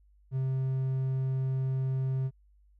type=tone; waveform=triangle; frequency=132 Hz; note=C3; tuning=16 cents sharp; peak=-25 dBFS; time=0.31-2.31 s; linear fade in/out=50 ms; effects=added 50 Hz sine -59 dBFS peak until 2.79 s